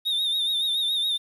triangle tone with vibrato, 3664 Hz, A#7, 31 cents flat, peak -21 dBFS, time 0.05-1.18 s, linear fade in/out 20 ms, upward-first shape sine, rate 7.1 Hz, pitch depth 62 cents each way, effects 9-bit

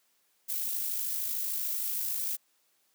violet noise with amplitude modulation, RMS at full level -31 dBFS, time 0.48-2.37 s, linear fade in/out 20 ms, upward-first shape sine, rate 53.1 Hz, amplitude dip 35%, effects white hiss -71 dBFS RMS until 2.94 s + high-pass 200 Hz 12 dB/octave

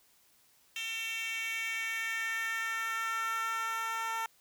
10% pulse tone with high-pass filter sweep, 451.1 Hz, A4, 43 cents sharp, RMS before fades -35 dBFS, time 0.76-4.26 s, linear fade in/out 2 ms, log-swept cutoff 2900 to 1000 Hz, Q 3.5, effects white hiss -66 dBFS RMS until 4.4 s

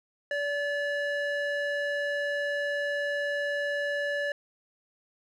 square tone with band-pass filter, 576 Hz, D5, 34 cents flat, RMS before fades -30 dBFS, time 0.31-4.32 s, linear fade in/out 2 ms, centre 1300 Hz, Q 3.6, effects none

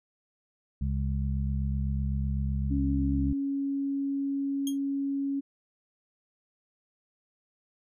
harmonic tone, 67.9 Hz, C#2, 35 cents flat, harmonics 1 / 2 / 3, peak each -28 / -32 / -35 dBFS, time 0.81-3.33 s, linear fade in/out 5 ms
sine tone, 277.2 Hz, C#4, in tune, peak -27 dBFS, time 2.7-5.41 s, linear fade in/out 20 ms
15% pulse tone with exponential decay, 3240 Hz, G#7, 43 cents flat, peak -24 dBFS, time 4.67-4.78 s, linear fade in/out 2 ms, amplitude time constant 22 ms
effects none

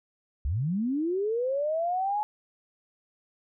sine linear sweep, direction up, 58.2 to 855 Hz, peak -25 dBFS, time 0.45-2.23 s, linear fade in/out 0 ms, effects none

